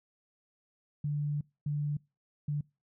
sine tone bursts at uneven times, 146.83 Hz, D3, in tune, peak -29 dBFS, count 3, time 1.04-1.41 / 1.66-1.97 / 2.48-2.61 s, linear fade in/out 5 ms, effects noise-tail reverb RT60 0.3 s tail -26 dB re dry

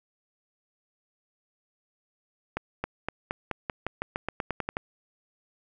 accelerating click train, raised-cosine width 0.5 ms, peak -14 dBFS, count 15, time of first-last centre 2.57-4.769 s, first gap 270 ms, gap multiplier 0.91, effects none

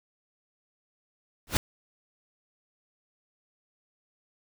pink noise with exponential growth, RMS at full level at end -18 dBFS, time 1.47-1.57 s, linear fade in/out 1 ms, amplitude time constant 20 ms, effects none

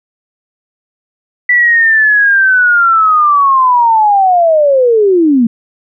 sine linear sweep, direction down, 1975.5 to 220.5 Hz, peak -5 dBFS, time 1.49-5.47 s, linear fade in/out 5 ms, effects none

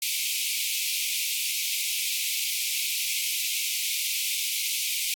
pink high-pass noise, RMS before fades -28 dBFS, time 0.02-5.14 s, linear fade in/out 2 ms, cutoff 2200 Hz, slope 96 dB/octave, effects AAC 64 kbps

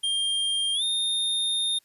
square tone with pitch glide, 3200 to 3655 Hz, G7 to A#7, +35 to -35 cents, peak -24 dBFS, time 0.03-1.79 s, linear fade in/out 10 ms, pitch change +230 cents, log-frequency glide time 0.74-0.83 s, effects white hiss -65 dBFS RMS until 1.84 s + resampled to 32000 Hz

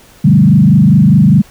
sine tone with frequency modulation, 172.8 Hz, F3, 18 cents flat, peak -3 dBFS, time 0.24-1.42 s, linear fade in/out 10 ms, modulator 24.9 Hz, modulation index 1.8, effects pink hiss -42 dBFS RMS until 1.5 s

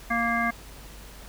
harmonic tone, 233.1 Hz, A#3, in tune, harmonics 1 / 3 / 5 / 7 / 9, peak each -29 / -29 / -29 / -29 / -29 dBFS, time 0.1-0.51 s, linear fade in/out 10 ms, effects added 50 Hz sine -44 dBFS peak until 1.28 s + pink hiss -47 dBFS RMS until 1.28 s

